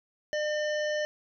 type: harmonic tone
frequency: 603 Hz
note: D5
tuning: 46 cents sharp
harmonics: 1 / 3 / 5 / 7 / 9 / 10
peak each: -28 / -34 / -41 / -50 / -47 / -47 dBFS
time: 0.33-1.05 s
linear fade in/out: 0 ms
effects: none